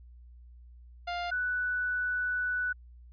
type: tone pair in turn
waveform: sawtooth / sine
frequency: 701 / 1485.4 Hz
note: F5 / F#6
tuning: +6 / +6 cents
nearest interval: octave + minor second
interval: 1300 cents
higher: second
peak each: -28 dBFS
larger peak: neither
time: 1.07-1.31 / 1.31-2.73 s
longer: second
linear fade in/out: 10 ms
effects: added 60 Hz sine -49 dBFS peak until 3.12 s + resampled to 11025 Hz